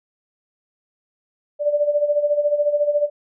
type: tone with tremolo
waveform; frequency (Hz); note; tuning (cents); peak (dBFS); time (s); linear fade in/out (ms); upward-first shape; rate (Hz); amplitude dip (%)
sine; 587.3; D5; 0; -13; 1.59-3.1; 50; sine; 14; 70
effects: none